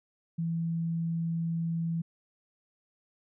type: tone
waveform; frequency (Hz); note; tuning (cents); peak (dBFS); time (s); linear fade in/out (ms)
sine; 166; E3; +12; -28; 0.38-2.02; 10
effects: none